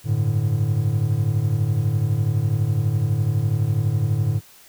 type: chord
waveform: triangle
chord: G suspended second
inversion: none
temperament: equal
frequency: 98 / 110 / 146.83 Hz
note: G2 / A2 / D3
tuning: 0 / 0 / 0 cents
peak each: -23 / -18 / -22 dBFS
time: 0.04-4.41 s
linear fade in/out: 50 ms
effects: white hiss -49 dBFS RMS until 4.68 s